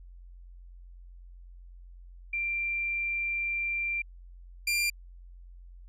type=tone pair in turn; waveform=sine / sawtooth; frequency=2366 / 2384 Hz; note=D7 / D7; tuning=+12 / +25 cents; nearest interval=unison; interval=13 cents; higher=second; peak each=-28 / -22 dBFS; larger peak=second; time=2.33-4.02 / 4.67-4.9 s; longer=first; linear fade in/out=5 ms; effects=added 44 Hz sine -46 dBFS peak until 5.88 s + resampled to 32000 Hz